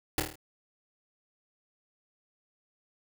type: noise with echo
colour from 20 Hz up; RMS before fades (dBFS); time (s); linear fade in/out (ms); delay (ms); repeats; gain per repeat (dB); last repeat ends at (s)
pink; -26; 0.18-0.2; 2; 26; 6; -4; 0.356
effects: none